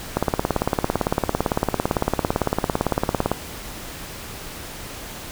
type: click train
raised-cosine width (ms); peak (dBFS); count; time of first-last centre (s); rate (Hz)
1; -4; 57; 0.17-3.316; 17.8
effects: pink hiss -35 dBFS RMS until 5.31 s